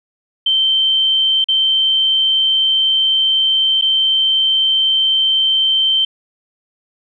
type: tone with dropouts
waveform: sine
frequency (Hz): 3114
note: G7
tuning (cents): -12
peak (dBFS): -11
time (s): 0.46-6.05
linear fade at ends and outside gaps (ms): 5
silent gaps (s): 1.443-1.485 / 3.813-3.821
effects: none